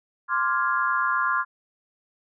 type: chord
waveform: sine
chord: D half-diminished seventh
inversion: third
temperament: equal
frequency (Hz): 1046.5 / 1174.7 / 1396.9 / 1661.2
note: C6 / D6 / F6 / Ab6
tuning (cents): 0 / 0 / 0 / 0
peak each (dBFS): -25 / -28 / -25 / -29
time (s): 0.28-1.45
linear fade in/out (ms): 50
effects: none